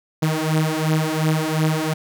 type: beating tone pair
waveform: sawtooth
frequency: 155.56 / 158.36 Hz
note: D#3 / D#3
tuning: 0 / +31 cents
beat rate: 2.8 Hz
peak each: -17 dBFS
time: 0.22-1.94 s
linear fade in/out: 10 ms
effects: none

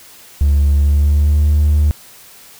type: tone with pitch glide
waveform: triangle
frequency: 71.4 to 74.99 Hz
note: D2 to D2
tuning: -48 to +37 cents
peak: -6 dBFS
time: 0.41-1.91 s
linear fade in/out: 0 ms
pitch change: +85 cents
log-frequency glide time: 0.75-1.5 s
effects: tanh soft clip ceiling -4 dBFS + white hiss -41 dBFS RMS until 2.59 s

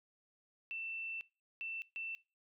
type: tone bursts at uneven times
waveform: sine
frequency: 2675 Hz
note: E7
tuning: 25 cents sharp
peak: -39 dBFS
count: 3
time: 0.71-1.21 / 1.61-1.82 / 1.96-2.15 s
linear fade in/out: 0 ms
effects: noise-tail reverb RT60 0.3 s tail -23 dB re dry

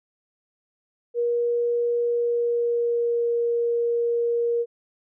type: tone with pitch glide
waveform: sine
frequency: 475.9 to 471 Hz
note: A#4 to A#4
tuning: +36 to +18 cents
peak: -20 dBFS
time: 1.14-4.66 s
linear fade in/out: 50 ms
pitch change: -18 cents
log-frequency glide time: 2-3.3 s
effects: none

